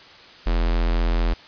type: tone with notch filter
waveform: square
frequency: 42.3 Hz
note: E1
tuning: 45 cents sharp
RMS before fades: -20 dBFS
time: 0.46-1.34 s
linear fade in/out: 10 ms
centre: 120 Hz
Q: 1.3
effects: white hiss -45 dBFS RMS until 1.47 s + resampled to 11025 Hz